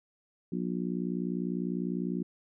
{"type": "harmonic tone", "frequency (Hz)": 60, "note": "B1", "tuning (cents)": -49, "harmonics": [3, 4, 5, 6], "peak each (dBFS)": [-33, -35, -37, -39], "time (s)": [0.52, 2.23], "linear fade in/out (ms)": 5, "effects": []}